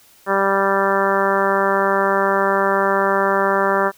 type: harmonic tone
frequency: 195.9 Hz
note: G3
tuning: 1 cent flat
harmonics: 1 / 2 / 3 / 4 / 5 / 6 / 7 / 8 / 9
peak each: -27 / -21 / -21 / -25 / -22 / -23 / -24 / -26 / -26 dBFS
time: 0.26-3.92 s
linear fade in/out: 50 ms
effects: white hiss -51 dBFS RMS until 3.97 s